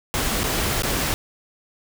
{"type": "noise with dropouts", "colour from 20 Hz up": "pink", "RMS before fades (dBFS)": -23, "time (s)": [0.14, 1.14], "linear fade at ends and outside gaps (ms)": 0, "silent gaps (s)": [[0.433, 0.44], [0.821, 0.834]], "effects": []}